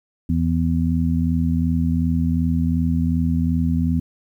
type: harmonic tone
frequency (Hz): 82.7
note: E2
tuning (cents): +6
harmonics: 1 / 2 / 3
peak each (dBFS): -21 / -21 / -21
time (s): 0.29-4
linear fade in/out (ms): 5
effects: 9-bit